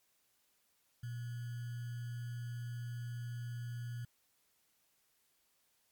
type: tone with sample-and-hold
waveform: sine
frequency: 119.8 Hz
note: A#2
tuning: 48 cents sharp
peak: -39 dBFS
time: 1.03-4.05 s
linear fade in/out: 5 ms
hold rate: 1575 Hz
effects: white hiss -75 dBFS RMS until 5.91 s + MP3 96 kbps